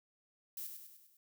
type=noise with echo; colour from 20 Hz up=violet; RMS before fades=-43 dBFS; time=0.57-0.67 s; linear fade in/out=2 ms; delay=100 ms; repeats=5; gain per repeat=-5 dB; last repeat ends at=1.17 s; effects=none